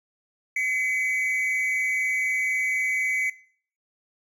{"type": "tone pair together", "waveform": "triangle", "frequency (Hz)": [2038, 2262], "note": ["C7", "C#7"], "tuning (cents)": [-46, 34], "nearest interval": "major second", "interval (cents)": 180, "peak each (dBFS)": -24, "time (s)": [0.56, 3.3], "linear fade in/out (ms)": 5, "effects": ["noise-tail reverb RT60 0.5 s tail -18 dB re dry"]}